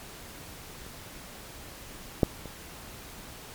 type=clicks; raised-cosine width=2 ms; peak=-30 / -6 / -27 dBFS; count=3; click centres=0.865 / 2.232 / 2.457 s; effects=pink hiss -45 dBFS RMS until 3.54 s + MP3 96 kbps